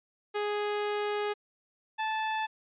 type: tone pair in turn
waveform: sawtooth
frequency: 415.3 / 874.4 Hz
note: G#4 / A5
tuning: 0 / -11 cents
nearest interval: octave + minor second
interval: 1289 cents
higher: second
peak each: -25 dBFS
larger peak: neither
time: 0.34-1.34 / 1.98-2.47 s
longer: first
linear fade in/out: 20 ms
effects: resampled to 8000 Hz